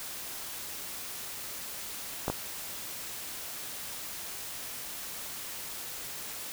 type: clicks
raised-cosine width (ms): 1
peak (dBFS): -15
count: 2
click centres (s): 2.281 / 2.3
effects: white hiss -40 dBFS RMS until 6.52 s